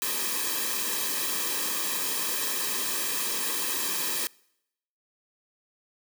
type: noise with comb filter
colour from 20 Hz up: white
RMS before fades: -29 dBFS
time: 0.02-4.27 s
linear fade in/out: 0 ms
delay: 1.4 ms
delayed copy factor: -0.8
effects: noise-tail reverb RT60 0.8 s tail -25 dB re dry + high-pass 200 Hz 12 dB/octave